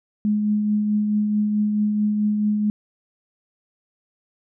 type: tone with tremolo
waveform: sine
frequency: 210 Hz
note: G#3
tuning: 19 cents sharp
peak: -16 dBFS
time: 0.25-2.7 s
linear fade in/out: 0 ms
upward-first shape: triangle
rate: 4.6 Hz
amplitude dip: 35%
effects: none